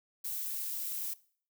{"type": "noise", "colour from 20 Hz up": "violet", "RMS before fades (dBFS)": -37, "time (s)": [0.24, 1.14], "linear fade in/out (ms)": 10, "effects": ["noise-tail reverb RT60 0.5 s tail -20 dB re dry"]}